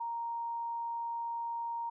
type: tone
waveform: sine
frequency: 932.3 Hz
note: A#5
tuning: in tune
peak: -34 dBFS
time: 0-1.9 s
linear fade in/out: 10 ms
effects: none

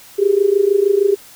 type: tone with amplitude modulation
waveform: sine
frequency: 400 Hz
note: G4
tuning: 35 cents sharp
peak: -7 dBFS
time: 0.18-1.16 s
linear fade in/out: 20 ms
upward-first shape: sine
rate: 26.5 Hz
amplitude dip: 85%
effects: white hiss -42 dBFS RMS until 1.35 s

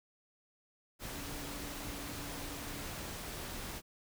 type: tone in noise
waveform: sine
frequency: 286.7 Hz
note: D4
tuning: 42 cents flat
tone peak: -49 dBFS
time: 1.1-2.84 s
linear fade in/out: 50 ms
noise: pink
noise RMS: -43 dBFS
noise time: 0.99-3.82 s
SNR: -9 dB
effects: none

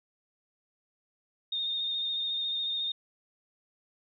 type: tone with vibrato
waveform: sine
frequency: 3672 Hz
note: A#7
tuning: 27 cents flat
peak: -29 dBFS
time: 1.52-2.92 s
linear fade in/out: 5 ms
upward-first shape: square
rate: 14 Hz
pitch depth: 18 cents each way
effects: none

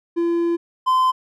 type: tone pair in turn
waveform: triangle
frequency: 340.2 / 1029.8 Hz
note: F4 / C6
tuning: -45 / -28 cents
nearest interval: octave + perfect fifth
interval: 1917 cents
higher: second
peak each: -15 / -12 dBFS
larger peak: second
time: 0.16-0.57 / 0.86-1.12 s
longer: first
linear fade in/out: 20 ms
effects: none

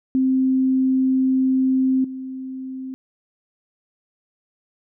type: tone with level steps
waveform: sine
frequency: 261.6 Hz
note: C4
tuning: in tune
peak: -15 / -28 dBFS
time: 0.15-2.94 s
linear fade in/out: 0 ms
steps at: 2.04 s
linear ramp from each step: 5 ms
effects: none

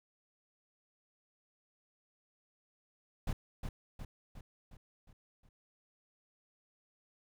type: noise with echo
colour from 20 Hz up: brown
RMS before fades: -33 dBFS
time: 3.27-3.33 s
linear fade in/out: 5 ms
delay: 360 ms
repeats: 6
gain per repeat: -5 dB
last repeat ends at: 5.49 s
effects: none

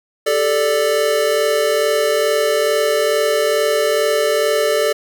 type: chord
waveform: square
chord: G suspended second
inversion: none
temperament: equal with one note detuned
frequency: 397.7 / 440 / 587.3 Hz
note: G4 / A4 / D5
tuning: +25 / 0 / 0 cents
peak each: -24 / -18 / -18 dBFS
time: 0.26-4.93 s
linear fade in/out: 10 ms
effects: none

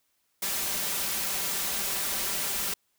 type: noise with comb filter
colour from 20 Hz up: white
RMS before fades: -30 dBFS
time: 0.42-2.74 s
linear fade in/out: 5 ms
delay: 5.1 ms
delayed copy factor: +0.6
effects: white hiss -73 dBFS RMS until 2.98 s

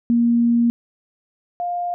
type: tone pair in turn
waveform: sine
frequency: 235.6 / 704.1 Hz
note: A#3 / F5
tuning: +19 / +14 cents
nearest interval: octave + perfect fifth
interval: 1895 cents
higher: second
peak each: -13 / -21 dBFS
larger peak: first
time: 0.1-0.7 / 1.6-1.94 s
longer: first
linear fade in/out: 0 ms
effects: none

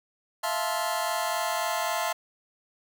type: chord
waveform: sawtooth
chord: F major seventh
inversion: third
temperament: just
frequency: 654.8 / 698.5 / 873.1 / 1047.7 Hz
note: E5 / F5 / A5 / C6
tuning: -12 / 0 / -14 / +2 cents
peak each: -28 dBFS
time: 0.43-2.13 s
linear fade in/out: 10 ms
effects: none

